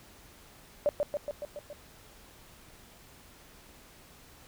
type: tone with echo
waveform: sine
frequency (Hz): 586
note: D5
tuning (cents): -4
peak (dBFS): -22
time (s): 0.86-0.89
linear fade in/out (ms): 0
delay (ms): 140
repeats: 6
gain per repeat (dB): -3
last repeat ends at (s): 1.73
effects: pink hiss -55 dBFS RMS until 4.47 s